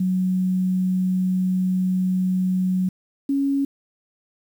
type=tone pair in turn; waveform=sine; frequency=185 / 277.2 Hz; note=F#3 / C#4; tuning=0 / 0 cents; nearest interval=perfect fifth; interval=700 cents; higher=second; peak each=-18 dBFS; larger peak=neither; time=0-2.89 / 3.29-3.65 s; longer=first; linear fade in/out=5 ms; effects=8-bit